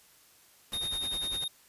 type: noise with tremolo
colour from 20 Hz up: pink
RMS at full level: -41 dBFS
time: 0.72-1.44 s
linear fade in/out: 0 ms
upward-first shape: sine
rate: 10 Hz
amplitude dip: 85%
type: tone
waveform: square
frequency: 3700 Hz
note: A#7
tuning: 14 cents flat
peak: -32 dBFS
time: 0.73-1.48 s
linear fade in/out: 5 ms
effects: white hiss -60 dBFS RMS until 1.68 s + resampled to 32000 Hz